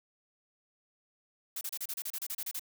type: noise bursts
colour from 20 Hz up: blue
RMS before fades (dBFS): -37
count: 13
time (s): 1.56-2.595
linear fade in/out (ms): 5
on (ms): 51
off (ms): 31
effects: none